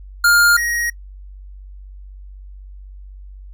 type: tone pair in turn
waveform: square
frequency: 1409 / 1888.4 Hz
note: F6 / A#6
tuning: +15 / +22 cents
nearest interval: perfect fourth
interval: 507 cents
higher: second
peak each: -10 / -19 dBFS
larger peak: first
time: 0.24-0.57 / 0.57-0.9 s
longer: neither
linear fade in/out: 5 ms
effects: noise-tail reverb RT60 0.1 s tail -23 dB re dry + added 48 Hz sine -34 dBFS peak until 3.53 s